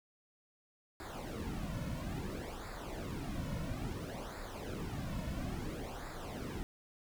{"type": "noise with flanger", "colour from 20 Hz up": "brown", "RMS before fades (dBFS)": -41, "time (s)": [1, 6.63], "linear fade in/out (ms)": 0, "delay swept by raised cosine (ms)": [0.33, 2.53], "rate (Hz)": 0.59, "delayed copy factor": -0.75, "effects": []}